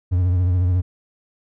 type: tone with vibrato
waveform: triangle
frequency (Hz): 90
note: F#2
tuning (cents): -47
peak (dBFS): -13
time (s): 0.11-0.82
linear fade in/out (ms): 20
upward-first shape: triangle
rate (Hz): 14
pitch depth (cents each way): 67
effects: none